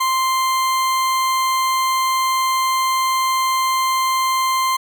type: tone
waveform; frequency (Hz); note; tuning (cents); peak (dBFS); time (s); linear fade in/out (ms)
40% pulse; 1046.5; C6; 0; -15; 0-4.77; 10
effects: none